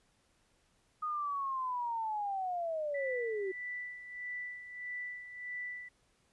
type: linear sweep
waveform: sine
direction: down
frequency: 1244.5 to 370 Hz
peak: -33 dBFS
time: 1.02-3.52 s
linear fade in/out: 10 ms
type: tone with tremolo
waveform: sine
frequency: 1975.5 Hz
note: B6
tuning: in tune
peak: -37 dBFS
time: 2.94-5.89 s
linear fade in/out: 10 ms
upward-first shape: sine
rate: 1.6 Hz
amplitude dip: 65%
effects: pink hiss -72 dBFS RMS until 6.32 s + resampled to 24000 Hz

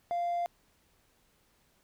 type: tone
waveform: triangle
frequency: 695 Hz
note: F5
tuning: 9 cents flat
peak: -26 dBFS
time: 0.11-0.46 s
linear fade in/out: 0 ms
effects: tanh soft clip ceiling -24 dBFS + pink hiss -69 dBFS RMS until 1.83 s

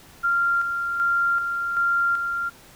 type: tone with tremolo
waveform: sine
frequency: 1388 Hz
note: F6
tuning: 11 cents flat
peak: -18 dBFS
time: 0.23-2.5 s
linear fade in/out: 20 ms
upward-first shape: square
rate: 1.3 Hz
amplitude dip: 45%
effects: pink hiss -49 dBFS RMS until 2.75 s

